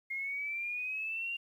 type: exponential sweep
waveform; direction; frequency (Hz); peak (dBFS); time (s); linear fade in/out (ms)
sine; up; 2132 to 2794; -34; 0.1-1.37; 10
effects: 11-bit